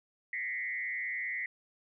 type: tone with frequency modulation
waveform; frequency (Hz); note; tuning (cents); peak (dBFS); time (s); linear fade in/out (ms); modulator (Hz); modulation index
sine; 2025; B6; +43; -33; 0.33-1.46; 2; 130; 1.1
effects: none